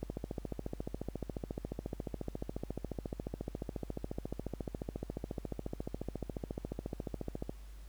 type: click train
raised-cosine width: 2 ms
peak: -24 dBFS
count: 107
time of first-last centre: 0.03-7.495 s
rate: 14.2 Hz
effects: added 50 Hz sine -47 dBFS peak until 7.88 s + pink hiss -63 dBFS RMS until 7.88 s